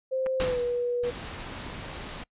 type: tone with pitch glide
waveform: sine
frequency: 523.3 to 485.4 Hz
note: C5 to B4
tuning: 0 to -30 cents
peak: -25 dBFS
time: 0.11-1.11 s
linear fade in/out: 20 ms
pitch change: -130 cents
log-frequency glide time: 0.38-0.61 s
type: clicks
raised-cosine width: 0.5 ms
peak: -23 dBFS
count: 2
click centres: 0.262 / 0.267 s
type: noise with exponential decay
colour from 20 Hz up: pink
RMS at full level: -28 dBFS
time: 0.4-1 s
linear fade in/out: 0 ms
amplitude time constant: 130 ms
type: noise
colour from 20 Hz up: pink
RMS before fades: -38 dBFS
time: 1.03-2.24 s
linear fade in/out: 10 ms
effects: noise-tail reverb RT60 0.1 s tail -25 dB re dry + resampled to 8000 Hz